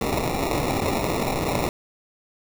white noise with sample-and-hold, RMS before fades -24 dBFS, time 0.01-1.69 s, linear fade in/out 2 ms, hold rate 1575 Hz, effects none

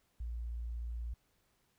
sine tone, 58.27 Hz, A#1, in tune, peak -37 dBFS, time 0.2-1.14 s, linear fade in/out 5 ms, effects pink hiss -75 dBFS RMS until 1.78 s

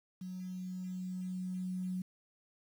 sine tone with level ramp, 183.9 Hz, F#3, 10 cents flat, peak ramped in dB -40 to -34 dBFS, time 0.21-2.02 s, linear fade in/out 5 ms, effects 10-bit

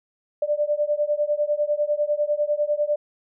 sine beating tone pair, 587.3 / 597.3 Hz, D5 / D5, 0 / +29 cents, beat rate 10 Hz, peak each -23 dBFS, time 0.42-2.96 s, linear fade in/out 5 ms, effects none

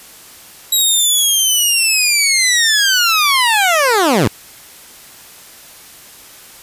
15% pulse linear sweep, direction down, 3871 to 87.31 Hz, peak -4 dBFS, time 0.72-4.28 s, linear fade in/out 5 ms, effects white hiss -39 dBFS RMS until 6.62 s + resampled to 32000 Hz

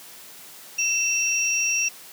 sine tone pair together, 2684 / 5681 Hz, E7 / F8, +31 / +29 cents, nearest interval octave + minor second, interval 1298 cents, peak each -23 dBFS, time 0.78-1.89 s, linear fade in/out 10 ms, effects white hiss -44 dBFS RMS until 2.12 s + high-pass 150 Hz 12 dB/octave

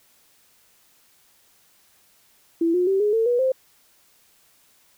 sine tone with pitch steps, 333 / 359 / 387 / 417.1 / 449.7 / 484.7 / 522.5 Hz, E4 / F4 / G4 / G#4 / A4 / B4 / C5, +18 / +48 / -22 / +7 / +38 / -32 / -2 cents, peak -17 dBFS, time 2.61-3.52 s, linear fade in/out 5 ms, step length 130 ms, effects white hiss -59 dBFS RMS until 4.97 s

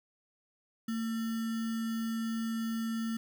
sine tone with sample-and-hold, 226.4 Hz, A3, 50 cents sharp, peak -31 dBFS, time 0.88-3.17 s, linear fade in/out 5 ms, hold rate 1575 Hz, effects none

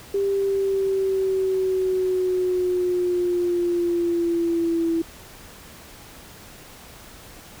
sine linear sweep, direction down, 397.4 to 330 Hz, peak -19 dBFS, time 0.14-5.02 s, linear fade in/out 5 ms, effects pink hiss -44 dBFS RMS until 7.6 s

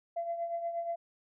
sine tone with tremolo, 680 Hz, F5, 46 cents flat, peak -29 dBFS, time 0.16-0.96 s, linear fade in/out 10 ms, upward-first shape triangle, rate 8.4 Hz, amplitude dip 65%, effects tanh soft clip ceiling -26 dBFS

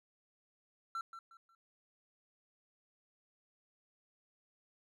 triangle tone with echo, 1347 Hz, E6, 37 cents sharp, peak -35 dBFS, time 0.95-1.01 s, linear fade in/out 2 ms, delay 180 ms, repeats 3, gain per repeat -10 dB, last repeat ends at 1.55 s, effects none

